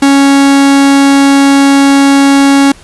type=tone; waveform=45% pulse; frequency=277.2 Hz; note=C#4; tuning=in tune; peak=-3 dBFS; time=0.02-2.72 s; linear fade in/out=5 ms; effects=pink hiss -37 dBFS RMS until 2.83 s + resampled to 24000 Hz